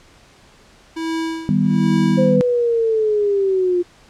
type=tone with tremolo; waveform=square; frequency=325.4 Hz; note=E4; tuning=22 cents flat; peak=-20 dBFS; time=0.96-2.37 s; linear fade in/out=10 ms; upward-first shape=sine; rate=1.2 Hz; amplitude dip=95%
type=chord; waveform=sine; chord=Eb augmented; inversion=none; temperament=equal; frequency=155.56 / 196 / 246.9 Hz; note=Eb3 / G3 / B3; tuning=0 / 0 / 0 cents; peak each=-19 / -16 / -19 dBFS; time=1.49-2.41 s; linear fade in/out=0 ms
type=linear sweep; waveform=sine; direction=down; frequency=523.3 to 349.2 Hz; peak=-14 dBFS; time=2.17-3.83 s; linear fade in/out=20 ms
effects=pink hiss -49 dBFS RMS until 4.09 s + low-pass 7000 Hz 12 dB/octave